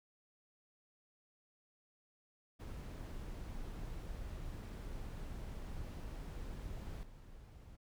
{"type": "noise with level steps", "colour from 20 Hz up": "brown", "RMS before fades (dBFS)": [-45, -55], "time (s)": [2.59, 7.77], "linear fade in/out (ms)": 20, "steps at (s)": 7.03, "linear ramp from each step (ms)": 2, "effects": []}